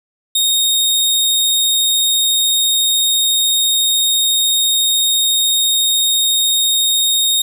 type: tone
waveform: sawtooth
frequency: 3714 Hz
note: A#7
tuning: 7 cents flat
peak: -9 dBFS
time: 0.35-7.42 s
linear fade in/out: 5 ms
effects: none